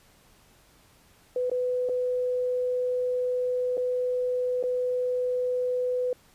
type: tone with dropouts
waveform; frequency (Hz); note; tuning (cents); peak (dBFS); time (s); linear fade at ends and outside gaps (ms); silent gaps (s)
sine; 499.5; B4; +20; -24; 1.36-6.13; 2; 1.498-1.515 / 1.889-1.894 / 3.771-3.777 / 4.628-4.637
effects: pink hiss -59 dBFS RMS until 6.34 s + resampled to 32000 Hz